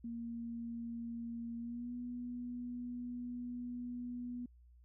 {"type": "tone with pitch glide", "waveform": "sine", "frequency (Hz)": [233.1, 244], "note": ["A#3", "B3"], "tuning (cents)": [0, -21], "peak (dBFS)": -40, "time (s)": [0.04, 4.46], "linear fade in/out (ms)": 5, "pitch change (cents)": 79, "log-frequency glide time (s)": [1.58, 1.94], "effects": ["added 60 Hz sine -59 dBFS peak until 4.84 s"]}